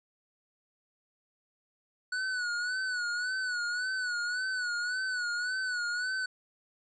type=tone with vibrato; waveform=square; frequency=1476 Hz; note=F#6; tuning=5 cents flat; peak=-31 dBFS; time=2.12-6.26 s; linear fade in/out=5 ms; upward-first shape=sine; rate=1.8 Hz; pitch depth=64 cents each way; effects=resampled to 16000 Hz + 12-bit